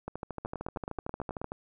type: two click trains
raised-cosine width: 1 ms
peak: -22 / -21 dBFS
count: 20 / 10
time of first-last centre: 0.08-1.519 / 0.45-1.416 s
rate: 13.2 / 9.32 Hz
effects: none